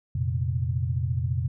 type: chord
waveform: sine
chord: F suspended fourth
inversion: none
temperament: just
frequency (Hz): 87.31 / 116.41 / 130.96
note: F2 / Bb2 / C3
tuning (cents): 0 / -2 / +2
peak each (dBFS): -28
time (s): 0.15-1.48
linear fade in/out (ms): 5
effects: none